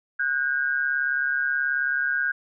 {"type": "tone pair together", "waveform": "sine", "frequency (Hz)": [1469, 1607.6], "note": ["F#6", "G6"], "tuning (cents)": [-13, 43], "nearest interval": "major second", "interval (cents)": 156, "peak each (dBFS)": [-25, -24], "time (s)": [0.19, 2.32], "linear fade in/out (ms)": 10, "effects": []}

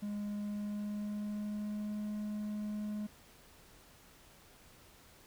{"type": "tone with pitch glide", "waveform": "triangle", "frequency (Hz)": [206.3, 210.1], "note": ["G#3", "G#3"], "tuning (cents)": [-11, 20], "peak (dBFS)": -34, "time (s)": [0.02, 3.07], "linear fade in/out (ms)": 10, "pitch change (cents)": 31, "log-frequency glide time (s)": [0.28, 1.96], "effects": ["pink hiss -60 dBFS RMS until 5.26 s"]}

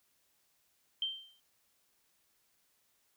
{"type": "tone with exponential decay", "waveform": "sine", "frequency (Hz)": 3136, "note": "G7", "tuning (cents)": 0, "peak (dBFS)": -29, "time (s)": [1.02, 1.4], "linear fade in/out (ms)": 2, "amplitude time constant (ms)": 81, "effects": ["white hiss -74 dBFS RMS until 3.16 s"]}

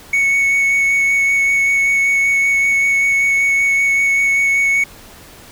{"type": "tone with vibrato", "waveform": "triangle", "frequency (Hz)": 2217, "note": "C#7", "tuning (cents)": 0, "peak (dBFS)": -10, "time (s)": [0.13, 4.84], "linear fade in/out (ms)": 5, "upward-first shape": "sine", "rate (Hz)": 5.2, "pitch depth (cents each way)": 9, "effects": ["pink hiss -40 dBFS RMS until 5.51 s"]}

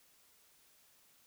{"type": "silence", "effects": ["white hiss -67 dBFS RMS until 1.26 s"]}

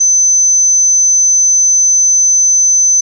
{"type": "tone", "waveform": "sine", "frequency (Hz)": 6120, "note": "G8", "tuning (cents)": -42, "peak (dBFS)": -6, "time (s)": [0, 3.01], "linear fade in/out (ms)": 10, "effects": []}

